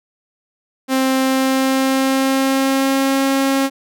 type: tone with pitch glide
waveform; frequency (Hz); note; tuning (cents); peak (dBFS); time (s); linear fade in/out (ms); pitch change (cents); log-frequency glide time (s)
sawtooth; 263.5 to 271.2; C4 to C#4; +12 to -38; -10; 0.88-3.7; 50; +50; 1.21-3.23
effects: none

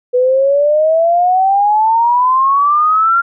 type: exponential sweep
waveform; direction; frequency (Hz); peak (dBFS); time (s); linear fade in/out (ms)
sine; up; 491.4 to 1396.9; -8; 0.13-3.22; 20
effects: none

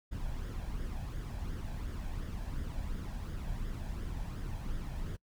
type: noise with flanger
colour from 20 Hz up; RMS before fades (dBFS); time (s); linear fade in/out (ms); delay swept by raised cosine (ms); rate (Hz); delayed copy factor
brown; -38; 0.11-5.17; 20; 0.58 to 1.25; 2.8; +0.5
effects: noise-tail reverb RT60 0.1 s tail -25 dB re dry

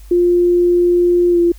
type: tone with pitch glide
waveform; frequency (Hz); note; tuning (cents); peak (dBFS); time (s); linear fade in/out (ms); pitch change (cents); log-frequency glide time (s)
sine; 351.2 to 344; F4 to F4; +10 to -26; -9; 0.11-1.52; 5; -36; 1.3-1.39
effects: added 50 Hz sine -34 dBFS peak until 1.58 s + white hiss -49 dBFS RMS until 1.58 s

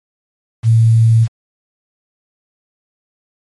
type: tone with quantisation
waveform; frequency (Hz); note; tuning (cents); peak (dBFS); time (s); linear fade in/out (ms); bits
sine; 113.5; A#2; -46; -6; 0.63-1.28; 50; 6
effects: MP3 48 kbps

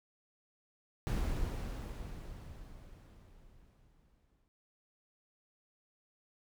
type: noise with exponential decay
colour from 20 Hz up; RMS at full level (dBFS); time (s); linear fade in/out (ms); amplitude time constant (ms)
brown; -32; 1.07-4.48; 0; 740
effects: none

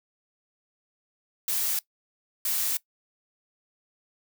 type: noise bursts at uneven times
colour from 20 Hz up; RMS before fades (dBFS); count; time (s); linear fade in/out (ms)
blue; -27; 2; 1.48-1.79 / 2.45-2.77; 2
effects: noise-tail reverb RT60 0.1 s tail -20 dB re dry

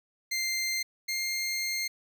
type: tone pair in turn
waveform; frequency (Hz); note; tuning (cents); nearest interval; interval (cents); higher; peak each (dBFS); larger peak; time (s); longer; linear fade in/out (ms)
20% pulse; 2093 / 2115; C7 / C7; 0 / +18; unison; 18; second; -23 / -24; first; 0.31-0.83 / 1.08-1.88; second; 10
effects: none

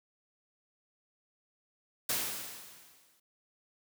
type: noise with exponential decay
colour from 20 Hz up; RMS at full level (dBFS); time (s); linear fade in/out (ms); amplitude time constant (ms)
white; -30; 2.09-3.2; 5; 240
effects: high-pass 80 Hz 12 dB/octave

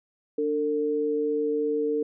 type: tone pair together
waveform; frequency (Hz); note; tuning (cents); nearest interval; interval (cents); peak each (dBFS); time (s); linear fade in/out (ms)
sine; 294.5 / 451.4; D4 / A4; +5 / +44; perfect fifth; 739; -29 / -24; 0.38-2.03; 5
effects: none

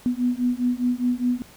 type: beating tone pair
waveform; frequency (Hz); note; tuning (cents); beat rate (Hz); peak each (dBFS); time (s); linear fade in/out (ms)
sine; 244.2 / 249.1; B3 / B3; -19 / +15; 4.9; -23; 0.06-1.42; 0
effects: pink hiss -49 dBFS RMS until 1.56 s

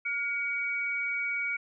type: tone pair together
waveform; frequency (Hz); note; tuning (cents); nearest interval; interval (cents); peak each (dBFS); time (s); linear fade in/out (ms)
sine; 1423 / 2259; F6 / C#7; +32 / +32; minor sixth; 800; -36 / -29; 0.05-1.57; 10
effects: none

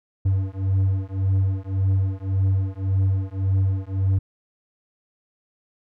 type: beating tone pair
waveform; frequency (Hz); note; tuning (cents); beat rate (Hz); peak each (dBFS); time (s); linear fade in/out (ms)
triangle; 95.2 / 97; F#2 / G2; +50 / -18; 1.8; -20; 0.25-4.19; 10
effects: none

